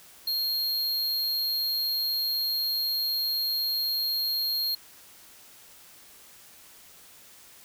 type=tone; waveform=square; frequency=4236 Hz; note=C8; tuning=21 cents sharp; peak=-26 dBFS; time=0.27-4.75 s; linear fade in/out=5 ms; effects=white hiss -52 dBFS RMS until 7.64 s

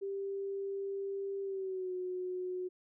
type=tone with pitch glide; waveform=sine; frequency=393.9 to 365.4 Hz; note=G4 to F#4; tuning=+8 to -22 cents; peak=-35 dBFS; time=0.01-2.69 s; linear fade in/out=20 ms; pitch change=-130 cents; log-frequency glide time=1.42-1.93 s; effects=none

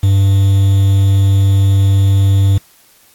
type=tone with quantisation; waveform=triangle; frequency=98 Hz; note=G2; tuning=in tune; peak=-5 dBFS; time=0.03-2.58 s; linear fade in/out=5 ms; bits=5; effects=white hiss -48 dBFS RMS until 3.14 s + AAC 64 kbps

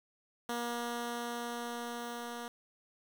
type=tone with level ramp; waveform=10% pulse; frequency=237.9 Hz; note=A#3; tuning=35 cents sharp; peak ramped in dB=-26 to -32 dBFS; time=0.49-2.48 s; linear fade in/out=2 ms; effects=10-bit

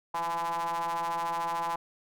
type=ring-modulated tone; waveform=square; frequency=84.8 Hz; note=E2; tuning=50 cents sharp; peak=-27 dBFS; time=0.14-1.76 s; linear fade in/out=5 ms; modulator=926 Hz; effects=none

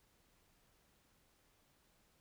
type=silence; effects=pink hiss -73 dBFS RMS until 2.2 s

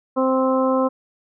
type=harmonic tone; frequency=261.6 Hz; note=C4; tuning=in tune; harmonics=1 / 2 / 3 / 4 / 5; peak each=-20 / -19 / -29 / -24 / -29 dBFS; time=0.16-0.89 s; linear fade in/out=20 ms; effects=none

